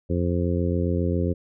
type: harmonic tone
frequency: 87.31 Hz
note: F2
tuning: in tune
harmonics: 1 / 2 / 3 / 4 / 5 / 6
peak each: -24 / -27 / -29 / -30 / -31 / -32 dBFS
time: 0.09-1.34 s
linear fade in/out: 20 ms
effects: none